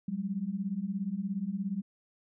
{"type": "beating tone pair", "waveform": "sine", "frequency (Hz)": [185, 202], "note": ["F#3", "G#3"], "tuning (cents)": [0, -48], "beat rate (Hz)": 17, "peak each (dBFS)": [-35, -33], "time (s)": [0.08, 1.82], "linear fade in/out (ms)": 5, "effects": []}